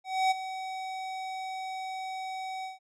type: tone with ADSR envelope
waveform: square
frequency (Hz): 757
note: F#5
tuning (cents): +39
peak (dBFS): -22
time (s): 0.04-2.79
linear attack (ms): 270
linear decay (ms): 18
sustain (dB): -13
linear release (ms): 150
effects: low-pass 6000 Hz 12 dB/octave

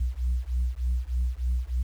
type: beating tone pair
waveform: sine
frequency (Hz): 60.1 / 63.4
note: B1 / B1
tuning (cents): -46 / +46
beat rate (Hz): 3.3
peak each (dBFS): -26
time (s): 0-1.83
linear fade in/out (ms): 10
effects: tanh soft clip ceiling -20 dBFS + 9-bit

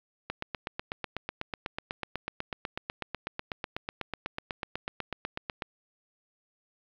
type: click train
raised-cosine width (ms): 0.3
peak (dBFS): -16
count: 44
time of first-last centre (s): 0.3-5.622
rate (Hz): 8.08
effects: low-pass 4000 Hz 12 dB/octave + 9-bit

